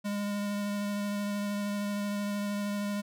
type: tone with vibrato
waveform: square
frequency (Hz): 204.1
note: G#3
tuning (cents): -30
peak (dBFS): -31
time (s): 0.04-3.02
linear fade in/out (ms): 20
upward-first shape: triangle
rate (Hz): 13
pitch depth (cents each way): 14
effects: none